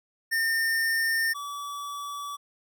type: tone pair in turn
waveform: square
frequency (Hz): 1814 / 1148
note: A#6 / D6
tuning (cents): -48 / -40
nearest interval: minor sixth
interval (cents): 792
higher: first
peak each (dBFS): -24 / -34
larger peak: first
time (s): 0.31-1.34 / 1.34-2.37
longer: neither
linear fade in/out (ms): 20
effects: none